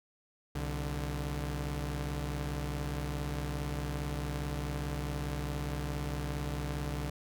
sawtooth tone pair together, 64.72 / 146.9 Hz, C2 / D3, -18 / +1 cents, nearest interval octave + major second, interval 1419 cents, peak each -32 / -33 dBFS, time 0.55-7.1 s, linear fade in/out 5 ms, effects none

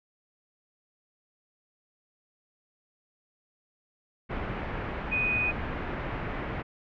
pink low-pass noise, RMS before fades -34 dBFS, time 4.29-6.63 s, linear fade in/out 20 ms, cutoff 2300 Hz, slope 24 dB/octave
sine tone, 2489 Hz, D#7, in tune, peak -25 dBFS, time 5.11-5.52 s, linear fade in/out 20 ms
effects none

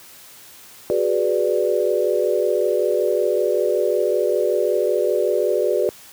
sine chord, G# half-diminished seventh, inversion third, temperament equal, 370 / 415.3 / 493.9 / 587.3 Hz, F#4 / G#4 / B4 / D5, 0 / 0 / 0 / 0 cents, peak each -22 dBFS, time 0.9-5.89 s, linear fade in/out 0 ms, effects white hiss -44 dBFS RMS until 6.12 s + high-pass 60 Hz 12 dB/octave

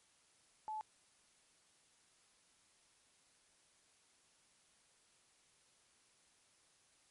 sine tone, 864 Hz, A5, 32 cents flat, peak -40 dBFS, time 0.68-0.81 s, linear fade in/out 0 ms, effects white hiss -71 dBFS RMS until 7.1 s + MP3 48 kbps

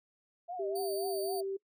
sine tone with vibrato, 670 Hz, E5, 28 cents sharp, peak -37 dBFS, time 0.48-1.43 s, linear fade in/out 20 ms, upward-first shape triangle, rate 3.8 Hz, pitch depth 190 cents each way
sine tone with pitch glide, 392 to 389.1 Hz, G4 to G4, 0 to -13 cents, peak -33 dBFS, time 0.59-1.57 s, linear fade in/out 10 ms, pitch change -13 cents, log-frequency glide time 0.98-1.25 s
15% pulse tone, 4600 Hz, D8, 37 cents flat, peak -35 dBFS, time 0.75-1.41 s, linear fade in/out 10 ms
effects noise-tail reverb RT60 0.1 s tail -23 dB re dry

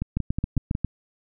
two click trains, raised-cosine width 5 ms, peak -13 / -11 dBFS, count 5 / 6, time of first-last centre 0.02-0.751 / 0.17-0.847 s, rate 5.47 / 7.39 Hz, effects none

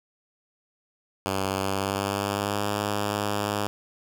5% pulse tone with pitch glide, 96.6 to 102.94 Hz, G2 to G#2, -25 to -15 cents, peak -14 dBFS, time 1.26-3.67 s, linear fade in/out 0 ms, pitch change +110 cents, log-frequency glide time 1.57-2.69 s, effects none

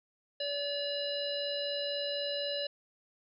harmonic tone with a mistuned harmonic, 574 Hz, D5, 40 cents flat, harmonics 1 / 3 / 5 / 7 / 9, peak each -35 / -46 / -40 / -37 / -46 dBFS, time 0.4-2.67 s, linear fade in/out 5 ms, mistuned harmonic 9, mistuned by -39 cents, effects none

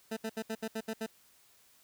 20% pulse tone bursts, 221.5 Hz, A3, 12 cents sharp, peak -29 dBFS, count 8, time 0.11-1.065 s, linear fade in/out 10 ms, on 59 ms, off 69 ms, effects white hiss -64 dBFS RMS until 1.83 s

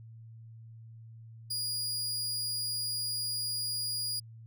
sawtooth tone, 4872 Hz, D#8, 37 cents flat, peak -29 dBFS, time 1.5-4.2 s, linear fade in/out 10 ms, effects added 113 Hz sine -47 dBFS peak until 4.46 s

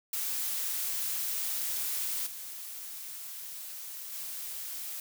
blue noise with level steps, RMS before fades -33 / -42 / -39 dBFS, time 0.13-5 s, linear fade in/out 2 ms, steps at 2.26 / 4.12 s, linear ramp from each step 10 ms, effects none

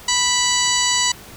harmonic tone with a mistuned harmonic, 986 Hz, B5, 3 cents flat, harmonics 1 / 2 / 3 / 4 / 5 / 6 / 7 / 8, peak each -24 / -24 / -24 / -24 / -24 / -24 / -24 / -24 dBFS, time 0.08-1.12 s, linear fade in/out 5 ms, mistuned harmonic 5, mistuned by -110 cents, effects pink hiss -40 dBFS RMS until 1.36 s

